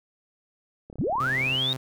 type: click train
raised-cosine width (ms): 2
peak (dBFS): -29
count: 24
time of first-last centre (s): 0.9-1.552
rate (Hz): 35.3
type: linear sweep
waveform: sine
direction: up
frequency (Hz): 87.31 to 3800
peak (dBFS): -23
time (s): 0.99-1.73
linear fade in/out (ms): 0
type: tone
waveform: sawtooth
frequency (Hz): 130.81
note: C3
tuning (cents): 0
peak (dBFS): -27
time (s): 1.2-1.77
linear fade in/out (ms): 5
effects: none